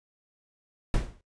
brown noise with exponential decay, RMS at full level -21 dBFS, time 0.94-1.21 s, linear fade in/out 2 ms, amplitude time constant 57 ms, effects noise-tail reverb RT60 0.1 s tail -19 dB re dry + resampled to 22050 Hz

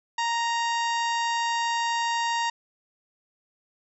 harmonic tone with a mistuned harmonic, 932.3 Hz, A#5, in tune, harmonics 1 / 2 / 3 / 4 / 5 / 6 / 7 / 8, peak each -25 / -31 / -35 / -37 / -39 / -41 / -42 / -43 dBFS, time 0.18-2.5 s, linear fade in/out 5 ms, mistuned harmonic 7, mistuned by +27 cents, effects none

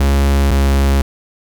45% pulse tone pair in turn, 69.3 / 68.82 Hz, C#2 / C#2, 0 / -12 cents, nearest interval unison, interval 12 cents, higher first, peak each -10 dBFS, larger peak neither, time 0-0.51 / 0.51-1.02 s, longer neither, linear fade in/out 5 ms, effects none

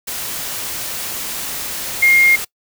sine tone in noise, 2131 Hz, C7, 31 cents sharp, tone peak -8 dBFS, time 2.02-2.36 s, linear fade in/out 10 ms, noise white, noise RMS -25 dBFS, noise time 0.07-2.45 s, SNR +14 dB, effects noise-tail reverb RT60 0.1 s tail -22 dB re dry

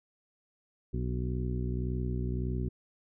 harmonic tone with a mistuned harmonic, 61.74 Hz, B1, in tune, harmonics 1 / 2 / 3 / 4 / 5 / 6 / 7, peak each -33 / -34 / -39 / -40 / -48 / -41 / -54 dBFS, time 0.93-2.69 s, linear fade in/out 10 ms, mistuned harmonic 5, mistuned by -41 cents, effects none

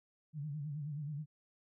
sine tone with vibrato, 147.8 Hz, D3, 11 cents sharp, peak -38 dBFS, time 0.33-1.26 s, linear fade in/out 50 ms, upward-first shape sine, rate 9.4 Hz, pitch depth 97 cents each way, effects none

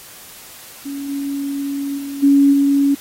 sine tone with level steps, 280 Hz, C#4, 18 cents sharp, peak -24 / -20 / -24 / -8 / -11 dBFS, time 0.85-2.95 s, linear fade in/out 10 ms, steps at 1.08 / 1.97 / 2.22 / 2.52 s, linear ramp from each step 20 ms, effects white hiss -39 dBFS RMS until 3 s + AAC 48 kbps

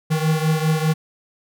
square beating tone pair, 155.9 / 160.9 Hz, D#3 / E3, +4 / -42 cents, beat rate 5 Hz, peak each -19 / -23 dBFS, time 0.1-0.94 s, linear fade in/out 20 ms, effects none

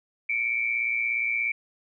sine tone pair together, 2217 / 2334 Hz, C#7 / D7, 0 / -11 cents, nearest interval minor second, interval 89 cents, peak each -29 / -25 dBFS, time 0.29-1.52 s, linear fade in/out 5 ms, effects none

